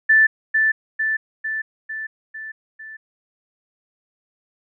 sine tone with echo, 1760 Hz, A6, in tune, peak -10 dBFS, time 0.09-0.27 s, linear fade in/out 10 ms, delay 450 ms, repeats 6, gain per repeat -4 dB, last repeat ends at 2.97 s, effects none

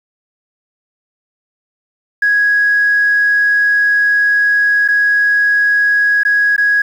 sine tone with dropouts, 1661.2 Hz, G#6, in tune, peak -8 dBFS, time 2.22-6.82 s, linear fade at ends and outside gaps 5 ms, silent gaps 4.879-4.885 / 6.234-6.25 / 6.564-6.579 s, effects tanh soft clip ceiling -4 dBFS + 7-bit

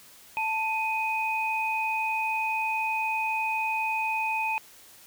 sine tone pair together, 883.9 / 2500 Hz, A5 / D#7, +8 / +8 cents, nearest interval octave + tritone, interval 1800 cents, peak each -28 dBFS, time 0.37-4.58 s, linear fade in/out 0 ms, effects white hiss -52 dBFS RMS until 5.06 s

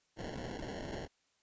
white noise with sample-and-hold, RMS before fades -42 dBFS, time 0.16-1.08 s, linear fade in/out 50 ms, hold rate 1225 Hz, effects white hiss -75 dBFS RMS until 1.42 s + resampled to 16000 Hz

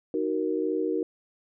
sine chord, D# minor, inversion none, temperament just, 311.1 / 373.4 / 466.7 Hz, D#4 / F#4 / A#4, 0 / +16 / +2 cents, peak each -29 dBFS, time 0.14-1.03 s, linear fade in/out 2 ms, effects none

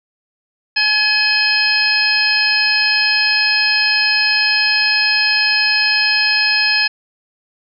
harmonic tone with a mistuned harmonic, 849 Hz, G#5, 38 cents sharp, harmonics 1 / 2 / 3 / 4 / 5 / 6, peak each -28 / -18 / -17 / -27 / -20 / -17 dBFS, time 0.76-6.88 s, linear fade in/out 10 ms, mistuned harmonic 4, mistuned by -130 cents, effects none

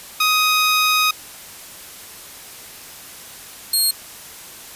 15% pulse tone pair in turn, 1253 / 4249 Hz, D#6 / C8, +12 / +26 cents, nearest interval octave + major sixth, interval 2114 cents, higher second, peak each -8 dBFS, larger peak neither, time 0.2-1.11 / 3.73-3.91 s, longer first, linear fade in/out 5 ms, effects white hiss -38 dBFS RMS until 4.75 s + resampled to 32000 Hz

